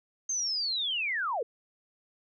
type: linear sweep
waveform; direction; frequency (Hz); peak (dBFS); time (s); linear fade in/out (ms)
sine; down; 6400 to 415.3; -28; 0.29-1.43; 5
effects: none